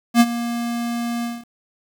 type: tone with ADSR envelope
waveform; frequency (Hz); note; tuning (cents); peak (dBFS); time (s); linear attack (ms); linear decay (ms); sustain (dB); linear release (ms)
square; 236.1; A#3; +22; -8; 0.14-1.45; 64; 45; -15; 210
effects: 8-bit